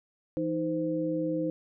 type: tone cluster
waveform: sine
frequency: 166.2 / 314.4 / 514 Hz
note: E3 / D#4 / C5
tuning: +15 / +18 / -31 cents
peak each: -36 / -29 / -32 dBFS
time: 0.37-1.5 s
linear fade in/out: 0 ms
effects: none